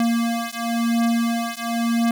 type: beating tone pair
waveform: square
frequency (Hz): 232 / 232.96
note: A#3 / A#3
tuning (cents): -8 / -1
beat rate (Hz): 0.96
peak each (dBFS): -23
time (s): 0-2.11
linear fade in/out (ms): 2
effects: none